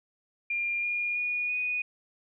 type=tone with pitch steps; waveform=sine; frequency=2400 / 2425 / 2450 / 2476 Hz; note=D7 / D#7 / D#7 / D#7; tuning=+37 / -45 / -27 / -9 cents; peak=-27 dBFS; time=0.5-1.82 s; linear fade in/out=5 ms; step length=330 ms; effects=none